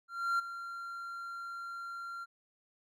triangle tone with ADSR envelope, 1379 Hz, F6, 22 cents flat, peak -25 dBFS, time 0.08-2.26 s, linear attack 310 ms, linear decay 13 ms, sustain -13 dB, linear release 31 ms, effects none

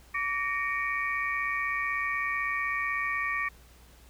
sine tone cluster, 1149 / 1851 / 2263 / 2399 Hz, D6 / A#6 / C#7 / D7, -38 / -13 / +35 / +36 cents, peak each -33 / -31 / -33 / -39 dBFS, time 0.14-3.49 s, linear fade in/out 10 ms, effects added 60 Hz sine -54 dBFS peak until 4.09 s + pink hiss -58 dBFS RMS until 4.09 s

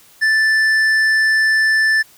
triangle tone with tanh clipping, 1760 Hz, A6, in tune, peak -13 dBFS, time 0.21-2.03 s, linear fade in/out 20 ms, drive 12 dB, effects white hiss -48 dBFS RMS until 2.17 s

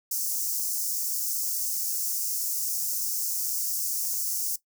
white high-pass noise, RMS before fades -29 dBFS, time 0.11-4.56 s, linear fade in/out 5 ms, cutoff 5200 Hz, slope 48 dB/octave, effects noise-tail reverb RT60 0.1 s tail -17 dB re dry

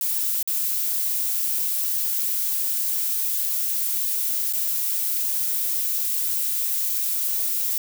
violet noise with dropouts, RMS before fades -24 dBFS, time 0.01-7.78 s, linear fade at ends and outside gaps 1 ms, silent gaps 0.428-0.475 / 4.526-4.534 s, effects none

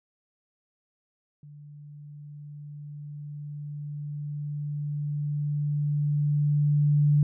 sine tone with level ramp, 146.83 Hz, D3, in tune, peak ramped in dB -44 to -17 dBFS, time 1.43-7.23 s, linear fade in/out 2 ms, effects none

